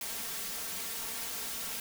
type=noise with comb filter; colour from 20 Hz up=white; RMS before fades=-38 dBFS; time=0.01-1.8 s; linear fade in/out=2 ms; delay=4.4 ms; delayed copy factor=+0.6; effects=none